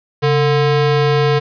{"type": "ring-modulated tone", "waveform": "square", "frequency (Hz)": 293.7, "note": "D4", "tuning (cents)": 0, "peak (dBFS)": -9, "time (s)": [0.22, 1.4], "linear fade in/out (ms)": 20, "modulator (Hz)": 156, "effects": ["resampled to 11025 Hz", "7-bit"]}